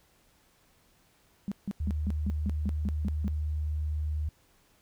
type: tone bursts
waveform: sine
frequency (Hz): 199.9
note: G3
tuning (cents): +34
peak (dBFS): -29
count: 10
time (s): 1.48-3.28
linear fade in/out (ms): 0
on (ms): 36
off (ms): 160
type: tone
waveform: sine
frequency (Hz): 76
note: D#2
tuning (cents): -40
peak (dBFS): -28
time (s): 1.8-4.29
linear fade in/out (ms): 5
effects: pink hiss -65 dBFS RMS until 4.81 s